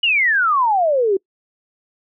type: exponential sweep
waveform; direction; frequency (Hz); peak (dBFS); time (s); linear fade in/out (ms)
sine; down; 2960 to 370; -13; 0.03-1.17; 5
effects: noise-tail reverb RT60 0.1 s tail -25 dB re dry